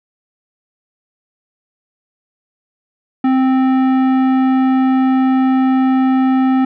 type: tone with tanh clipping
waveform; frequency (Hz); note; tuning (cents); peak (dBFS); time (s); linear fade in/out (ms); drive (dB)
sine; 261.6; C4; 0; -12; 3.24-6.65; 5; 14
effects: none